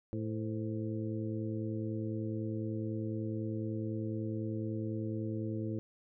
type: harmonic tone with a mistuned harmonic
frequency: 110 Hz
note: A2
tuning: in tune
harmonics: 1 / 2 / 3 / 4 / 5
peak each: -37 / -40 / -39 / -46 / -47 dBFS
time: 0.13-5.79 s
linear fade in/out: 0 ms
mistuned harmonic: 5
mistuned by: -84 cents
effects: none